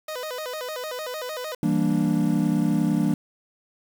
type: tone with vibrato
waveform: sawtooth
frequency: 557 Hz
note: C#5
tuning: 8 cents sharp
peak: -26 dBFS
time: 0.08-1.55 s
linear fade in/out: 5 ms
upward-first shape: square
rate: 6.6 Hz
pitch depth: 190 cents each way
type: chord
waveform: triangle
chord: E half-diminished seventh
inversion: none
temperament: equal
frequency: 164.81 / 196 / 233.1 / 293.7 Hz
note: E3 / G3 / Bb3 / D4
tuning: 0 / 0 / 0 / 0 cents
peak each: -23 dBFS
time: 1.63-3.14 s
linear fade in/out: 2 ms
effects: 7-bit